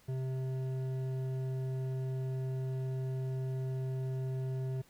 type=tone with hard clipping; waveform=sine; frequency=130.81 Hz; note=C3; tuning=in tune; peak=-35 dBFS; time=0.08-4.82 s; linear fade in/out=10 ms; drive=9 dB; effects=pink hiss -64 dBFS RMS until 4.89 s